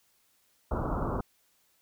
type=low-pass noise; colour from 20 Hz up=pink; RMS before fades=-31 dBFS; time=0.71-1.21 s; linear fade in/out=5 ms; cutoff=1400 Hz; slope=96 dB/octave; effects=white hiss -69 dBFS RMS until 1.81 s